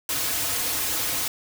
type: noise with comb filter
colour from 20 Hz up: white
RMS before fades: -26 dBFS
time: 0.09-1.28 s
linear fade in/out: 2 ms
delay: 5.1 ms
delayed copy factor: -0.9
effects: none